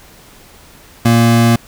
square tone pair together, 116.28 / 233.1 Hz, A#2 / A#3, -4 / 0 cents, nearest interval octave, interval 1204 cents, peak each -11 dBFS, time 1.05-1.56 s, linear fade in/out 5 ms, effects pink hiss -42 dBFS RMS until 1.67 s

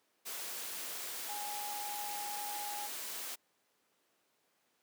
sine tone in noise, 826 Hz, G#5, 10 cents flat, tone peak -41 dBFS, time 1.28-2.88 s, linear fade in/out 20 ms, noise white, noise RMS -42 dBFS, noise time 0.25-3.36 s, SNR -2 dB, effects pink hiss -75 dBFS RMS until 4.82 s + high-pass 300 Hz 12 dB/octave

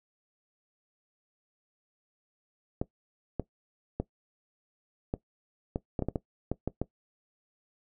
clicks, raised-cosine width 2 ms, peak -16 dBFS, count 12, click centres 2.815 / 3.397 / 4 / 5.139 / 5.759 / 5.992 / 6.023 / 6.086 / 6.158 / 6.516 / 6.676 / 6.816 s, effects noise-tail reverb RT60 0.1 s tail -18 dB re dry

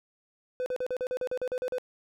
triangle tone bursts, 504 Hz, B4, 35 cents sharp, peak -26 dBFS, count 12, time 0.6-1.783 s, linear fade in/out 0 ms, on 61 ms, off 41 ms, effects none

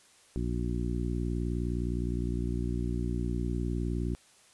harmonic tone, 59.6 Hz, A#1, 39 cents sharp, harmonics 1 / 2 / 3 / 4 / 5 / 6, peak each -32 / -35 / -37 / -38 / -39 / -40 dBFS, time 0.36-4.15 s, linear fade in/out 0 ms, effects white hiss -60 dBFS RMS until 4.53 s + resampled to 24000 Hz

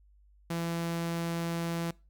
sawtooth tone, 168.2 Hz, E3, 35 cents sharp, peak -27 dBFS, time 0.5-1.91 s, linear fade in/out 5 ms, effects noise-tail reverb RT60 0.3 s tail -23 dB re dry + added 50 Hz sine -58 dBFS peak until 2.09 s

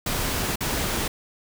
pink noise with dropouts, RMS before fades -26 dBFS, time 0.06-1.08 s, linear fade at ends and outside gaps 5 ms, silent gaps 0.558-0.606 s, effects none

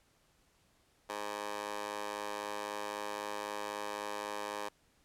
15% pulse tone with high-pass filter, 103.83 Hz, G#2, in tune, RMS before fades -40 dBFS, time 1.09-4.69 s, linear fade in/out 10 ms, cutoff 660 Hz, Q 2.6, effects pink hiss -70 dBFS RMS until 5.04 s + low-pass 12000 Hz 12 dB/octave

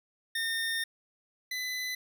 25% pulse tone pair in turn, 1824 / 2007 Hz, A#6 / B6, -38 / +27 cents, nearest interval major second, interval 165 cents, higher second, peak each -26 / -29 dBFS, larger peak first, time 0.35-0.84 / 1.51-1.95 s, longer first, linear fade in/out 5 ms, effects none

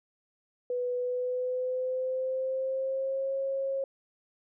sine tone with pitch glide, 493.9 to 541.7 Hz, B4 to C#5, 0 to -40 cents, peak -28 dBFS, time 0.7-3.84 s, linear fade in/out 2 ms, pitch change +160 cents, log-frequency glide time 0.95-3.34 s, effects none

